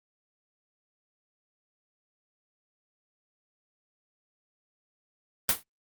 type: noise with exponential decay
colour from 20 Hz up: white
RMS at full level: -19 dBFS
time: 5.49-5.63 s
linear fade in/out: 1 ms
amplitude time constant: 29 ms
effects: Opus 32 kbps